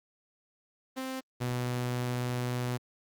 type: tone pair in turn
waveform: sawtooth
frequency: 261.8 / 123.55 Hz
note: C4 / B2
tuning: +1 / +1 cents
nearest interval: octave + minor second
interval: 1300 cents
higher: first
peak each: -29 / -26 dBFS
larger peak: second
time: 0.96-1.21 / 1.4-2.78 s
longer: second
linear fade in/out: 20 ms
effects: Opus 24 kbps